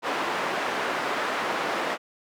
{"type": "band-pass noise", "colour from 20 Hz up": "white", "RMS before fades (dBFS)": -28, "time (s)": [0.02, 1.98], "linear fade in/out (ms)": 50, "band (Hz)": [310, 1500], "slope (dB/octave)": 12, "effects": []}